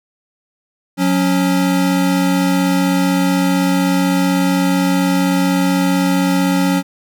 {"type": "tone pair together", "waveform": "square", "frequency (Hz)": [181.76, 277.6], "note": ["F#3", "C#4"], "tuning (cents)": [-31, 3], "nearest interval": "perfect fifth", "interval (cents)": 734, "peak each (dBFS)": -16, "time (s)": [0.97, 6.83], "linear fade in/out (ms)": 50, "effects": []}